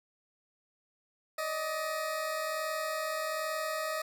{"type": "tone pair together", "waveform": "20% pulse", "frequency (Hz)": [587.3, 628.5], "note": ["D5", "D#5"], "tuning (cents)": [0, 17], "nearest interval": "minor second", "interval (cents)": 117, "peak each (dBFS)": [-36, -28], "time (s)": [1.38, 4.02], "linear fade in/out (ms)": 5, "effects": []}